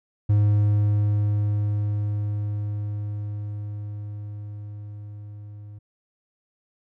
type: tone with level ramp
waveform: triangle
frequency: 103.83 Hz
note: G#2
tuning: in tune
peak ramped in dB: -13 to -36 dBFS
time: 0.29-5.79 s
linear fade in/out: 10 ms
effects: none